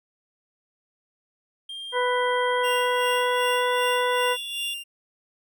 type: tone with pitch glide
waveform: triangle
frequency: 3198 to 3447 Hz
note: G7 to A7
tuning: +34 to -36 cents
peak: -32 dBFS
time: 1.69-4.74 s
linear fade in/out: 5 ms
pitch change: +130 cents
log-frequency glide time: 2.47-3.73 s
type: harmonic tone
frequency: 495.2 Hz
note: B4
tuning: 5 cents sharp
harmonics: 1 / 2 / 3 / 4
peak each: -24 / -25 / -30 / -31 dBFS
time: 1.92-4.37 s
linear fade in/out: 50 ms
type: tone with tremolo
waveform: 45% pulse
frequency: 2794 Hz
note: F7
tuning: in tune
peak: -27 dBFS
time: 2.63-4.84 s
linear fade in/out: 20 ms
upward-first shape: sine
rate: 2.6 Hz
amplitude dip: 65%
effects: none